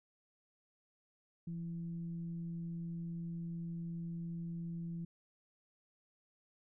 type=tone with frequency modulation; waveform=sine; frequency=168.7 Hz; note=E3; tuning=40 cents sharp; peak=-39 dBFS; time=1.47-5.05 s; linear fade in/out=5 ms; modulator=163 Hz; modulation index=0.25; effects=none